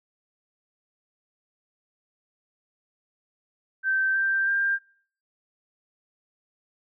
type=tone with pitch steps; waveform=sine; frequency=1553 / 1572.9 / 1593 Hz; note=G6 / G6 / G6; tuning=-17 / +5 / +27 cents; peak=-21 dBFS; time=3.83-4.79 s; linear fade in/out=50 ms; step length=320 ms; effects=noise-tail reverb RT60 0.5 s tail -24 dB re dry